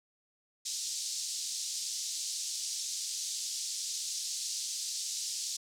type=band-pass noise; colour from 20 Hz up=pink; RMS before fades=-37 dBFS; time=0.65-5.57 s; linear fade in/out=10 ms; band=4600 to 8000 Hz; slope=24 dB/octave; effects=none